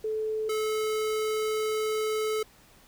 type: tone pair in turn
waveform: sine / square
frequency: 435 / 432.9 Hz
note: A4 / A4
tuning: -20 / -28 cents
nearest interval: unison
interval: 8 cents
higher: first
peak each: -27 / -27 dBFS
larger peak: neither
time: 0.04-0.49 / 0.49-2.43 s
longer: second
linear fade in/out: 5 ms
effects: pink hiss -57 dBFS RMS until 2.87 s